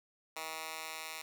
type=tone with high-pass filter sweep; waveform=10% pulse; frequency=159.4 Hz; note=D#3; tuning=42 cents sharp; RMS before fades=-43 dBFS; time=0.36-1.22 s; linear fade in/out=5 ms; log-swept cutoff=1000 to 1700 Hz; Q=0.74; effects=10-bit